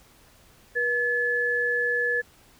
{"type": "tone pair together", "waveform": "sine", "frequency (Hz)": [482.4, 1719], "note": ["B4", "A6"], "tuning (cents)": [-41, -41], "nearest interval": "octave + minor seventh", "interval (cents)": 2200, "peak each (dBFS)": [-28, -23], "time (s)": [0.75, 2.22], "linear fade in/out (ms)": 20, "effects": ["pink hiss -56 dBFS RMS until 2.59 s"]}